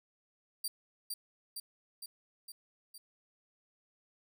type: tone with echo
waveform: 15% pulse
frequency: 4699 Hz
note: D8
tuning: in tune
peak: -27 dBFS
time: 0.64-0.68 s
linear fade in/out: 5 ms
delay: 460 ms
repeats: 5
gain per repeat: -3 dB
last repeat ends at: 2.98 s
effects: none